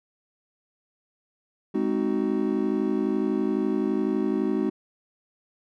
triangle chord, Ab dominant seventh, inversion none, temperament just, 207.7 / 259.6 / 311.5 / 373.8 Hz, Ab3 / C4 / Eb4 / Gb4, 0 / -13 / +2 / +18 cents, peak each -26 dBFS, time 1.74-4.7 s, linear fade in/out 10 ms, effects none

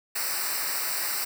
white noise with comb filter, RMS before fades -29 dBFS, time 0.15-1.25 s, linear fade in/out 10 ms, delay 0.3 ms, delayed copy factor -0.95, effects none

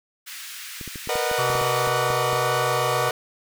pink high-pass noise, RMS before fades -37 dBFS, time 0.26-1.9 s, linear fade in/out 20 ms, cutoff 1600 Hz, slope 24 dB/octave
clicks, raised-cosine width 3 ms, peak -23 dBFS, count 12, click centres 0.812 / 0.877 / 0.958 / 1.074 / 1.156 / 1.314 / 1.501 / 1.553 / 1.614 / 1.874 / 2.104 / 2.331 s
sawtooth chord, B major seventh, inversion third, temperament equal with one note detuned, 466.2 / 493.9 / 609.4 / 740 Hz, A#4 / B4 / D#5 / F#5, 0 / 0 / -36 / 0 cents, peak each -24 dBFS, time 1.09-3.11 s, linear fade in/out 2 ms
harmonic tone, 127.3 Hz, C3, 47 cents flat, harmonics 1 / 3 / 5 / 7 / 9 / 10, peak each -30 / -35 / -37 / -36 / -26 / -37 dBFS, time 1.38-3.1 s, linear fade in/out 10 ms
effects none

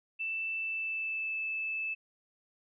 sine tone with pitch glide, 2654 to 2624 Hz, E7 to E7, +11 to -9 cents, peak -32 dBFS, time 0.19-1.95 s, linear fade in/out 20 ms, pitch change -20 cents, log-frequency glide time 0.56-1.36 s, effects none

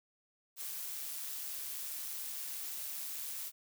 blue noise with amplitude modulation, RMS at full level -40 dBFS, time 0.56-3.52 s, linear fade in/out 50 ms, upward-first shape sine, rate 143 Hz, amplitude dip 35%, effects none

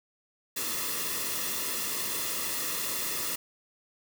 white noise with comb filter, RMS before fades -32 dBFS, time 0.56-3.36 s, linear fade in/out 10 ms, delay 1.3 ms, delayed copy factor -0.65, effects none

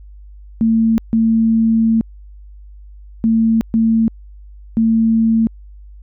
sine tone bursts at uneven times, 225 Hz, A3, 39 cents sharp, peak -10 dBFS, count 5, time 0.61-0.98 / 1.13-2.01 / 3.24-3.61 / 3.74-4.08 / 4.77-5.47 s, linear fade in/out 0 ms, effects added 50 Hz sine -35 dBFS peak until 6.02 s

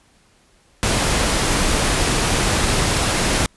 pink noise, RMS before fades -18 dBFS, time 0.83-3.46 s, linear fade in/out 0 ms, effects pink hiss -56 dBFS RMS until 3.56 s + resampled to 24000 Hz

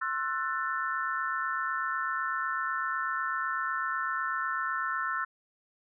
sine chord, F# half-diminished seventh, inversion second, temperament just, 1065.6 / 1332 / 1480 / 1776 Hz, C6 / E6 / F#6 / A6, +31 / +18 / 0 / +16 cents, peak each -36 / -32 / -35 / -36 dBFS, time 0.01-5.25 s, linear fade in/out 10 ms, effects none

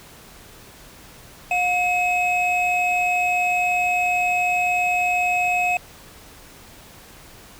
triangle tone pair together, 718 / 2559 Hz, F5 / D#7, +48 / +48 cents, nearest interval octave + minor seventh, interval 2200 cents, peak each -19 dBFS, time 1.51-5.77 s, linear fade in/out 2 ms, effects pink hiss -45 dBFS RMS until 7.59 s

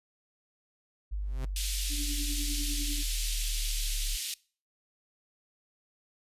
sine exponential sweep, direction down, 50.6 to 35 Hz, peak -30 dBFS, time 1.11-4.17 s, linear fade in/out 20 ms
sawtooth tone with exponential growth, 130.81 Hz, C3, in tune, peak -32 dBFS, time 1.18-1.45 s, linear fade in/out 0 ms, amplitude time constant 58 ms
pink band-pass noise, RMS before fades -36 dBFS, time 1.56-4.34 s, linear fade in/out 2 ms, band 2900 to 13000 Hz, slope 24 dB/octave
sine tone with tremolo, 290.5 Hz, D4, 19 cents flat, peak -35 dBFS, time 1.89-3.04 s, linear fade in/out 50 ms, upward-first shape triangle, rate 10 Hz, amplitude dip 70%
effects noise-tail reverb RT60 0.4 s tail -23 dB re dry + resampled to 32000 Hz

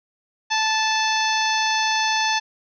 harmonic tone, 876 Hz, A5, 8 cents flat, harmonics 1 / 2 / 3 / 4 / 5 / 6 / 7, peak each -22 / -25 / -27 / -28 / -29 / -30 / -30 dBFS, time 0.5-2.4 s, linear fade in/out 20 ms, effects none

